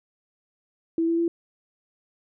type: tone with pitch steps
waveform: sine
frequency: 329.6 / 333.6 / 337.7 Hz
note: E4 / E4 / E4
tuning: 0 / +21 / +42 cents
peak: -20 dBFS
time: 0.98-1.28 s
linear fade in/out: 2 ms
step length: 100 ms
effects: none